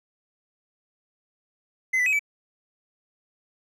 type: tone with pitch steps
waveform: triangle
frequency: 2048 / 1983 / 2539 / 2303 Hz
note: C7 / B6 / D#7 / D7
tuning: -38 / +7 / +34 / -34 cents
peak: -18 dBFS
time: 1.93-2.194 s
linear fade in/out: 10 ms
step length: 66 ms
effects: none